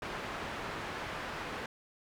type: low-pass noise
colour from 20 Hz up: white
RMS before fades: -40 dBFS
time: 0.02-1.66 s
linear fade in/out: 2 ms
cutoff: 1700 Hz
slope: 12 dB/octave
effects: none